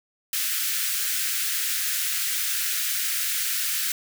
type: high-pass noise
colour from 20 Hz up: white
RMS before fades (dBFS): -26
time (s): 0.33-3.92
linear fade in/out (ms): 2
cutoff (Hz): 1400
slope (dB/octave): 48
effects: none